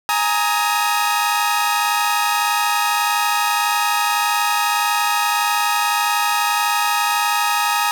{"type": "chord", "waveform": "sawtooth", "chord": "Ab suspended second", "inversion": "none", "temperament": "equal with one note detuned", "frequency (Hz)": [830.6, 932.3, 1261.9], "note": ["Ab5", "Bb5", "Eb6"], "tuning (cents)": [0, 0, 24], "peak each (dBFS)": -17, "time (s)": [0.09, 7.91], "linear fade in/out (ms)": 0, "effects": []}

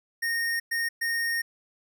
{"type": "tone bursts at uneven times", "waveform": "square", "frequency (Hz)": 1849, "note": "A#6", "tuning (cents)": -15, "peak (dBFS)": -26, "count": 3, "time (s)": [[0.22, 0.6], [0.71, 0.89], [1.01, 1.42]], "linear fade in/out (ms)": 10, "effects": []}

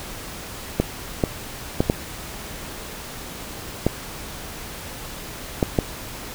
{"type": "clicks", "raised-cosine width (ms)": 2, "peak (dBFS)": -3, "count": 7, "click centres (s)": [0.8, 1.238, 1.805, 1.899, 3.866, 5.628, 5.788], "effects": ["pink hiss -35 dBFS RMS until 6.34 s"]}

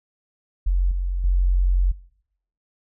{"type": "tone with level steps", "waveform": "sine", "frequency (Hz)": 45.2, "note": "F#1", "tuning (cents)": -40, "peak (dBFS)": [-16, -21, -15], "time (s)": [0.66, 1.92], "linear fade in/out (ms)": 10, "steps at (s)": [0.91, 1.24], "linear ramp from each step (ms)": 5, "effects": ["noise-tail reverb RT60 0.7 s tail -21 dB re dry"]}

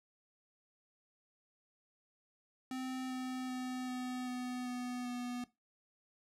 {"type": "tone with pitch steps", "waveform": "square", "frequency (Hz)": [258.5, 256.3, 254.1, 251.9, 249.7, 247.5, 245.4], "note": ["C4", "C4", "B3", "B3", "B3", "B3", "B3"], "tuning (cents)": [-21, -36, 49, 34, 19, 4, -11], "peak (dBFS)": -39, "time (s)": [2.71, 5.44], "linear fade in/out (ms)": 2, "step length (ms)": 390, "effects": ["noise-tail reverb RT60 0.2 s tail -17 dB re dry", "low-pass 11000 Hz 12 dB/octave"]}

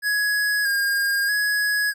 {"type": "tone with vibrato", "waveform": "square", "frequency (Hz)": 1646, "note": "G#6", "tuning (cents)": -16, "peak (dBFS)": -20, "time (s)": [0.02, 1.94], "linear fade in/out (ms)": 50, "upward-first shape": "square", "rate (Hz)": 0.79, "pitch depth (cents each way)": 30, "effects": []}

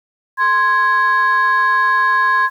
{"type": "tone pair together", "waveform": "sine", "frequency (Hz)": [1046.5, 1661.2], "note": ["C6", "G#6"], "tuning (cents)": [0, 0], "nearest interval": "minor sixth", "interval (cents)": 800, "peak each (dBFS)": [-12, -13], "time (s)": [0.37, 2.5], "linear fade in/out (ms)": 50, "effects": ["tanh soft clip ceiling -7 dBFS", "8-bit"]}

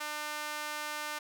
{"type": "tone with high-pass filter", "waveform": "sawtooth", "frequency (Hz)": 300, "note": "D4", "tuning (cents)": 37, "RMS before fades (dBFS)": -38, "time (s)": [0, 1.19], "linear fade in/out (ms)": 10, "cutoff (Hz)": 1100, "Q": 1.1, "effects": []}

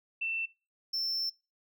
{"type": "tone pair in turn", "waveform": ["sine", "triangle"], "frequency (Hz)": [2679, 5358], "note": ["E7", "E8"], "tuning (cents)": [27, 27], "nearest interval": "octave", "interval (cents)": 1200, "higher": "second", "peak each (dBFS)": [-30, -28], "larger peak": "second", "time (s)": [[0.21, 0.46], [0.93, 1.3]], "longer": "second", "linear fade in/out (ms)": 10, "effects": ["noise-tail reverb RT60 0.3 s tail -24 dB re dry"]}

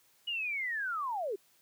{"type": "linear sweep", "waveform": "sine", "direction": "down", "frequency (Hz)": [2917, 360.7], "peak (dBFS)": -32, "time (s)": [0.27, 1.36], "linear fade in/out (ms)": 10, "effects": ["white hiss -67 dBFS RMS until 1.61 s", "high-pass 80 Hz 12 dB/octave"]}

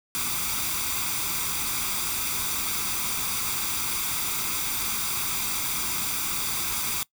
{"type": "noise with comb filter", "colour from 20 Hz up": "white", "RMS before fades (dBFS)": -28, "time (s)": [0.15, 7.03], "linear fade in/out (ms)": 0, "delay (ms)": 0.84, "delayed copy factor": 0.65, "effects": ["noise-tail reverb RT60 0.1 s tail -21 dB re dry"]}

